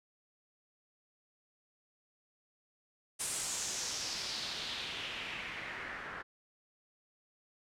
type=noise with low-pass filter sweep; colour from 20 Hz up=white; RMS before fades=-40 dBFS; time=3.19-6.23 s; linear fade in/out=20 ms; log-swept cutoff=9200 to 1500 Hz; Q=2.7; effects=none